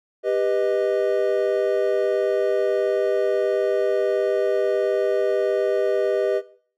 triangle chord, G augmented, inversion none, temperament equal with one note detuned, 395.4 / 493.9 / 622.3 Hz, G4 / B4 / D#5, +15 / 0 / 0 cents, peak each -21 dBFS, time 0.23-6.42 s, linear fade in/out 50 ms, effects noise-tail reverb RT60 0.5 s tail -18 dB re dry

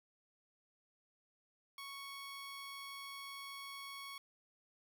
15% pulse tone, 1108.7 Hz, C#6, in tune, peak -40 dBFS, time 1.78-4.18 s, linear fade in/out 2 ms, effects none

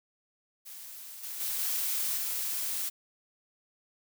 blue noise with level steps, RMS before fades -45 / -39 / -33 / -31 / -33 dBFS, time 0.65-2.9 s, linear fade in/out 20 ms, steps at 1.23 / 1.4 / 1.59 / 2.17 s, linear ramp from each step 5 ms, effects none

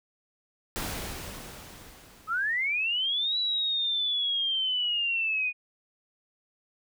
pink noise with exponential decay, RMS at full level -32 dBFS, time 0.76-3.39 s, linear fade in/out 0 ms, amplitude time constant 570 ms
sine linear two-way sweep, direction up then down, 1244.5 to 3951 to 2457 Hz, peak -25 dBFS, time 2.27-5.53 s, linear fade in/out 50 ms, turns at 3.38 s
effects none

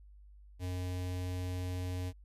square tone with notch filter, 90.7 Hz, F#2, 34 cents flat, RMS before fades -37 dBFS, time 0.59-2.13 s, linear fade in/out 50 ms, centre 1300 Hz, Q 1.5, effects added 50 Hz sine -53 dBFS peak until 2.24 s + resampled to 32000 Hz

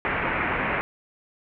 white low-pass noise, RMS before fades -26 dBFS, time 0.05-0.81 s, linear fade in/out 0 ms, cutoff 2400 Hz, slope 48 dB/octave, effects none

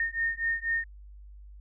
sine beating tone pair, 1831 / 1835.1 Hz, A#6 / A#6, -32 / -28 cents, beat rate 4.1 Hz, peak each -30 dBFS, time 0-0.84 s, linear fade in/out 2 ms, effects added 50 Hz sine -45 dBFS peak until 1.6 s

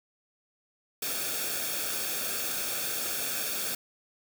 white noise with comb filter, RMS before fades -32 dBFS, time 1.02-3.75 s, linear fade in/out 5 ms, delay 1 ms, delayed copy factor -0.65, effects none

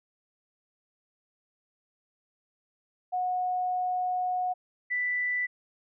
sine tone pair in turn, 730 / 1980.6 Hz, F#5 / B6, -24 / +4 cents, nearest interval octave + perfect fourth, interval 1728 cents, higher second, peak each -26 dBFS, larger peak neither, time 3.12-4.54 / 4.9-5.47 s, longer first, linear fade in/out 20 ms, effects none

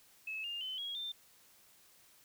sine tone with pitch steps, 2593 / 2811 / 3048 / 3305 / 3583 Hz, E7 / F7 / G7 / G#7 / A7, -29 / +11 / -49 / -9 / +31 cents, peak -38 dBFS, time 0.27-1.12 s, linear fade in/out 5 ms, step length 170 ms, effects white hiss -64 dBFS RMS until 2.24 s

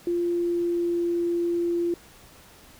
sine tone with pitch glide, 346.8 to 344 Hz, F4 to F4, -12 to -26 cents, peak -22 dBFS, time 0.07-1.94 s, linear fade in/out 2 ms, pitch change -14 cents, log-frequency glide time 0.18-1.14 s, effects pink hiss -51 dBFS RMS until 2.79 s

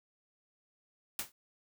white noise with exponential decay, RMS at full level -32 dBFS, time 1.19-1.32 s, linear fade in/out 2 ms, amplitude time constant 28 ms, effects none

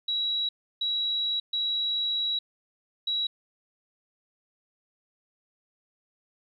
sine tone bursts at uneven times, 3886 Hz, B7, 29 cents flat, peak -25 dBFS, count 4, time 0.08-0.49 / 0.81-1.4 / 1.53-2.39 / 3.07-3.27 s, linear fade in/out 5 ms, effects 11-bit

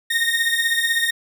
30% pulse beating tone pair, 1840 / 1856 Hz, A#6 / A#6, -23 / -8 cents, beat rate 16 Hz, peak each -18 dBFS, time 0.1-1.11 s, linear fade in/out 10 ms, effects none

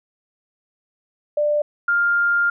sine tone pair in turn, 593 / 1401.9 Hz, D5 / F6, +17 / +6 cents, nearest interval octave + minor third, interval 1489 cents, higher second, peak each -16 / -15 dBFS, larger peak second, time 1.37-1.62 / 1.88-2.5 s, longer second, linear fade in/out 5 ms, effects none

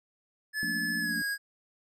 square tone with pitch glide, 1724 to 1642.3 Hz, A6 to G#6, -36 to -20 cents, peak -30 dBFS, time 0.53-1.38 s, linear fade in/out 50 ms, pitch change -84 cents, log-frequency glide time 0.99-1.16 s
sine chord, Bb major seventh, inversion second, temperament just, 174.81 / 218.5 / 233.1 / 291.4 Hz, F3 / A3 / Bb3 / D4, +2 / -12 / 0 / -13 cents, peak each -40 dBFS, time 0.63-1.22 s, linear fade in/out 0 ms
effects resampled to 32000 Hz

